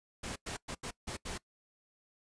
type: noise bursts at uneven times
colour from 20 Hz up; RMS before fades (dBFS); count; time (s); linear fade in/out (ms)
pink; -40; 6; 0.23-0.36 / 0.46-0.57 / 0.68-0.75 / 0.83-0.91 / 1.07-1.17 / 1.25-1.38; 10
effects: noise-tail reverb RT60 0.1 s tail -21 dB re dry + resampled to 22050 Hz